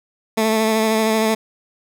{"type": "tone with vibrato", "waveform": "15% pulse", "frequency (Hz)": 220, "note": "A3", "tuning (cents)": 0, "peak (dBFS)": -9, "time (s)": [0.37, 1.35], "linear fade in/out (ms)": 10, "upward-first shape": "sine", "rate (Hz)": 13, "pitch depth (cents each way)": 21, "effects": []}